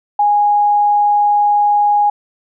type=tone; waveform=sine; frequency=826 Hz; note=G#5; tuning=10 cents flat; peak=-9 dBFS; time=0.19-2.1 s; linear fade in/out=5 ms; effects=none